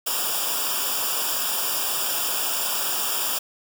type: noise with comb filter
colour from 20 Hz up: white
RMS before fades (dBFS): -25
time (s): 0.06-3.39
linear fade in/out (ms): 10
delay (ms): 0.48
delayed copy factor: -1
effects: none